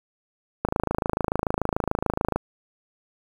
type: click train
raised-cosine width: 1 ms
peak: -8 dBFS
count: 47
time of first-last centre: 0.65-2.36 s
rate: 26.9 Hz
effects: 7-bit